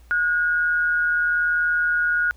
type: tone pair together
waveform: sine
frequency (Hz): 1448 / 1609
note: F#6 / G6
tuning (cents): -38 / +45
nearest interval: major second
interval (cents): 183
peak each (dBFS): -18 / -29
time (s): 0.11-2.31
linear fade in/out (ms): 0
effects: added 60 Hz sine -46 dBFS peak until 2.36 s + pink hiss -59 dBFS RMS until 2.36 s